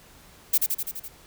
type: noise with echo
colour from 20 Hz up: violet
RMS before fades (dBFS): -19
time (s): 0.53-0.58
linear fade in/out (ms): 10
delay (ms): 84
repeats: 6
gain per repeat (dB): -3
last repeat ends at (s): 1.084
effects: pink hiss -52 dBFS RMS until 1.26 s